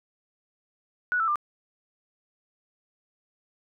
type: tone with pitch steps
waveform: sine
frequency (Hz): 1469 / 1323.9 / 1193.2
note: F#6 / E6 / D6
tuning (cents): -13 / +7 / +27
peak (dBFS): -22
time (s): 1.12-1.357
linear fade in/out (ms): 0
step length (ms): 79
effects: none